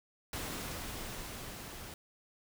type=noise with level ramp; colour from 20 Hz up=pink; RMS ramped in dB=-39 to -47 dBFS; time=0.33-1.94 s; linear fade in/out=2 ms; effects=none